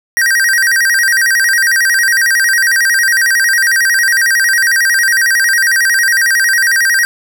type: tone with vibrato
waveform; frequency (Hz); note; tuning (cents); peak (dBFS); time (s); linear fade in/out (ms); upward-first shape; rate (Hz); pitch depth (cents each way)
square; 1724; A6; -36; -9; 0.17-7.05; 0; square; 11; 160
effects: 7-bit